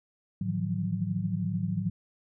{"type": "tone cluster", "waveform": "sine", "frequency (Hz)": [107.6, 150.1, 161.7, 171.3, 184.3], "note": ["A2", "D3", "E3", "F3", "F#3"], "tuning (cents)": [-38, 38, -33, -33, -7], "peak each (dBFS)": [-33, -38, -36, -35, -31], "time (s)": [0.41, 1.9], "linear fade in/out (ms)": 5, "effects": []}